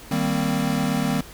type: chord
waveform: square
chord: C minor seventh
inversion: first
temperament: equal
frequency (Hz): 155.56 / 196 / 233.1 / 261.6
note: Eb3 / G3 / Bb3 / C4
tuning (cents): 0 / 0 / 0 / 0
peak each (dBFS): -27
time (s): 0.11-1.21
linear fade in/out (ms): 5
effects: added 50 Hz sine -45 dBFS peak until 1.33 s + pink hiss -43 dBFS RMS until 1.33 s